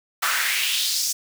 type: noise with high-pass filter sweep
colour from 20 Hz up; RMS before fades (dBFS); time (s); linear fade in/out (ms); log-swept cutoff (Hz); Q
pink; -23; 0.22-1.13; 10; 1200 to 6300; 2.7
effects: none